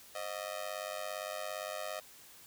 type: tone with amplitude modulation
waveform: sawtooth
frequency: 622.3 Hz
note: D#5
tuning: in tune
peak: -30 dBFS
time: 0.15-2 s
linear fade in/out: 5 ms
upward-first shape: sine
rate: 97.5 Hz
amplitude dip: 100%
effects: white hiss -56 dBFS RMS until 2.46 s